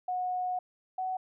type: tone pair in turn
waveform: sine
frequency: 730 / 747.1 Hz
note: F#5 / F#5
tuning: -24 / +17 cents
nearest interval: unison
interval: 41 cents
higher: second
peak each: -29 / -30 dBFS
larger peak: first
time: 0.08-0.59 / 0.98-1.17 s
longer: first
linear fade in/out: 5 ms
effects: none